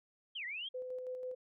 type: linear two-way sweep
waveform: sine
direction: down then up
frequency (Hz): 3315 to 1864.7 to 3315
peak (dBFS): -39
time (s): 0.35-0.69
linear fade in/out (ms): 10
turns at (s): 0.45
type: tone with tremolo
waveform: sine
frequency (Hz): 507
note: B4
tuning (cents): +45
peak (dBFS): -38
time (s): 0.74-1.35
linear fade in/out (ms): 10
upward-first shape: square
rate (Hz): 6.1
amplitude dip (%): 30
effects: none